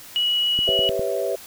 sine tone, 2923 Hz, F#7, 22 cents flat, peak -18 dBFS, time 0.16-0.89 s, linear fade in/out 0 ms
click train, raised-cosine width 3 ms, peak -18 dBFS, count 5, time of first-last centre 0.59-0.994 s, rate 9.9 Hz
sine chord, C# half-diminished seventh, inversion second, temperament equal with one note detuned, 392 / 493.9 / 554.4 / 655.5 Hz, G4 / B4 / C#5 / E5, 0 / 0 / 0 / -10 cents, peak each -27 dBFS, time 0.67-1.36 s, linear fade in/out 10 ms
effects white hiss -42 dBFS RMS until 1.46 s

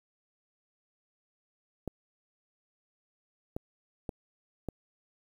clicks, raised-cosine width 2 ms, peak -21 dBFS, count 4, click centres 1.877 / 3.565 / 4.092 / 4.687 s, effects 9-bit

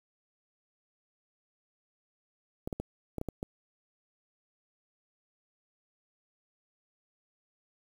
clicks, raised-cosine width 2 ms, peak -21 dBFS, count 7, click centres 2.675 / 2.728 / 2.8 / 3.183 / 3.214 / 3.287 / 3.429 s, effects 8-bit

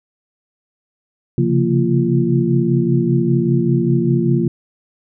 sine tone cluster, 133.1 / 138.2 / 171.9 / 230.2 / 345.6 Hz, C3 / C#3 / F3 / A#3 / F4, +30 / -5 / -27 / -22 / -18 cents, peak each -19 dBFS, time 1.38-4.48 s, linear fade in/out 2 ms, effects none

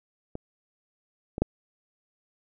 clicks, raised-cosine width 2 ms, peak -21 / -18 / -8 dBFS, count 3, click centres 0.354 / 1.381 / 1.42 s, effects none

